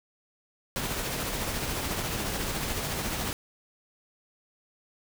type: noise with tremolo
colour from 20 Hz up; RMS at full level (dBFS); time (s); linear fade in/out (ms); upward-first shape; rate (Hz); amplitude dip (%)
pink; -30; 0.76-3.33; 0; triangle; 14; 35
effects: none